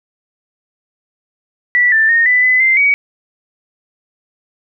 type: tone with pitch steps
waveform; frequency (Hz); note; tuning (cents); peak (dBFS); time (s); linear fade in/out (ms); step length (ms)
sine; 1959 / 1774 / 1847 / 1993 / 2012 / 2083 / 2259; B6 / A6 / A#6 / B6 / B6 / C7 / C#7; -15 / +14 / -16 / +15 / +32 / -8 / +32; -8; 1.75-2.94; 0; 170
effects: none